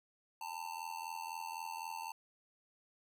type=tone with amplitude modulation; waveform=square; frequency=896 Hz; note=A5; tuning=31 cents sharp; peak=-38 dBFS; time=0.41-2.12 s; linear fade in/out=5 ms; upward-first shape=sine; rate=83.9 Hz; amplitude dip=90%; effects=none